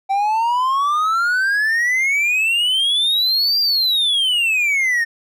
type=exponential two-way sweep; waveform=triangle; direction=up then down; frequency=770 to 4813 to 1815 Hz; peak=-13 dBFS; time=0.09-5.05 s; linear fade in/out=20 ms; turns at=3.6 s; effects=none